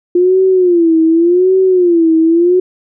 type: tone with vibrato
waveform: sine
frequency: 349.2 Hz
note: F4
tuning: in tune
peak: -6 dBFS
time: 0.15-2.6 s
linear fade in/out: 5 ms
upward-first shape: sine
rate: 0.87 Hz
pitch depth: 140 cents each way
effects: none